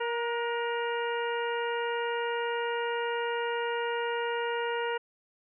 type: harmonic tone with a mistuned harmonic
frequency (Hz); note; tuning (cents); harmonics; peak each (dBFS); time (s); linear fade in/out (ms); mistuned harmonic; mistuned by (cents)
470.1; A#4; +15; 1 / 2 / 3 / 4 / 5 / 6; -31 / -34 / -37 / -39 / -45 / -41; 0-4.98; 10; 3; +34
effects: none